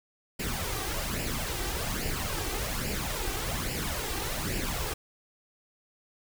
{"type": "noise with flanger", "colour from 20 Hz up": "pink", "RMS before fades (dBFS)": -32, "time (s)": [0.39, 4.94], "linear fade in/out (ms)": 10, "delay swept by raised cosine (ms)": [0.4, 2.6], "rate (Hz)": 1.2, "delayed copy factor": 0.6, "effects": []}